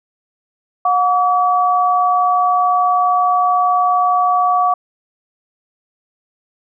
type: tone pair together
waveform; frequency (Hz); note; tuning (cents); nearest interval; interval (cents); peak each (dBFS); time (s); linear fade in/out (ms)
sine; 724 / 1142.9; F#5 / D6; -38 / -47; minor sixth; 791; -14; 0.85-4.74; 5
effects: none